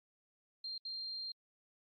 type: tone bursts at uneven times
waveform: sine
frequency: 4186 Hz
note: C8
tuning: in tune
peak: -40 dBFS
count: 2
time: 0.64-0.78 / 0.85-1.32 s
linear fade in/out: 5 ms
effects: AAC 32 kbps